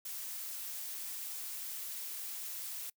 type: noise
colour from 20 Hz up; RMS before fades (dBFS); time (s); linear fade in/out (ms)
blue; -42; 0.05-2.9; 5
effects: noise-tail reverb RT60 0.1 s tail -25 dB re dry